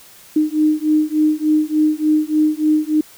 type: beating tone pair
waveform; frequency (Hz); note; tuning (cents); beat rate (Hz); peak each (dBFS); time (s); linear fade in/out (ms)
sine; 305.3 / 308.7; D#4 / D#4; -33 / -14; 3.4; -16; 0.36-3.01; 5
effects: white hiss -44 dBFS RMS until 3.17 s